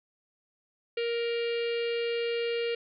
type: harmonic tone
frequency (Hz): 468.4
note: A#4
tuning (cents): +8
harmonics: 1 / 3 / 4 / 5 / 6 / 7 / 8 / 9 / 10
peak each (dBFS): -28 / -44 / -44 / -40 / -39 / -48 / -53 / -47 / -54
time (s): 0.97-2.75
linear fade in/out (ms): 5
effects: none